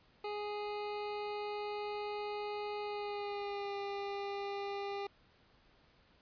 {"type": "tone with pitch glide", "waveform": "25% pulse", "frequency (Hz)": [415.3, 400.7], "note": ["G#4", "G4"], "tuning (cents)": [0, 38], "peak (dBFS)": -34, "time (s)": [0.24, 5.07], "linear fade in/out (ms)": 5, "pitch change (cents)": -62, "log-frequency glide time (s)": [2.82, 3.77], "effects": ["pink hiss -67 dBFS RMS until 6.21 s", "resampled to 11025 Hz"]}